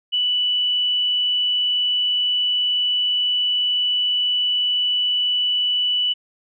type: tone with frequency modulation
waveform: sine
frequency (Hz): 2966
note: F#7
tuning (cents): +4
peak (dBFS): -17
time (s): 0.12-6.14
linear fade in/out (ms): 20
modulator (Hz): 37.1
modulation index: 0.25
effects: none

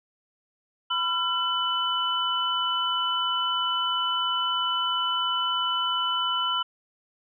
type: tone cluster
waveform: sine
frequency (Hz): 999 / 1362 / 2999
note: B5 / F6 / F#7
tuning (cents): +20 / -44 / +23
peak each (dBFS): -30 / -28 / -26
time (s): 0.9-6.63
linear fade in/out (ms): 10
effects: none

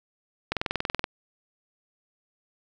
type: click train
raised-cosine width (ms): 0.3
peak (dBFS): -10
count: 12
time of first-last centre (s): 0.52-1.041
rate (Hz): 21.1
effects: none

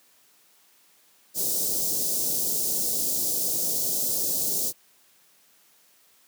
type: band-stop noise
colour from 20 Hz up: white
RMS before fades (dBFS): -26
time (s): 1.34-4.73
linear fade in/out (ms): 50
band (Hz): 580 to 5000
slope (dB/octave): 24
effects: white hiss -60 dBFS RMS until 6.27 s + high-pass 150 Hz 12 dB/octave

